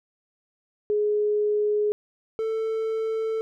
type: tone pair in turn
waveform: sine / triangle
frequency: 418.8 / 443.7 Hz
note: G#4 / A4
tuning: +15 / +14 cents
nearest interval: minor second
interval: 99 cents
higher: second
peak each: -20 / -22 dBFS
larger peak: first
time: 0.9-1.92 / 2.39-3.41 s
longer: neither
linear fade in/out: 0 ms
effects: none